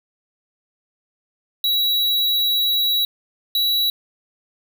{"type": "tone pair in turn", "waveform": "square", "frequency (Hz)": [3897, 3914], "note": ["B7", "B7"], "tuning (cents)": [-24, -16], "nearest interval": "unison", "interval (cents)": 8, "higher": "second", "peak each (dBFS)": -17, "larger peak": "neither", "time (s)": [[1.64, 3.05], [3.55, 3.9]], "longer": "first", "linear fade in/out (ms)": 2, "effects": ["8-bit"]}